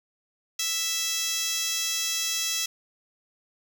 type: tone with high-pass filter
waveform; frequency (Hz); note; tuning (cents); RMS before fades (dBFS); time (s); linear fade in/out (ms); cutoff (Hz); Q
15% pulse; 659.3; E5; 0; -28; 0.59-2.66; 5; 4300; 3.5
effects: none